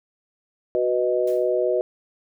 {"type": "chord", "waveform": "sine", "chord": "B major", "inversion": "second", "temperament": "equal", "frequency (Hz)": [370, 493.9, 622.3], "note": ["F#4", "B4", "D#5"], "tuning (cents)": [0, 0, 0], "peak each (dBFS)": [-23, -23, -23], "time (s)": [0.75, 1.81], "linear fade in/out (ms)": 0}
{"type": "noise with exponential decay", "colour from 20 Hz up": "white", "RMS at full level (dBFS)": -42, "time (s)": [1.27, 1.56], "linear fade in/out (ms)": 5, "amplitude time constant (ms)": 62}
{"effects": []}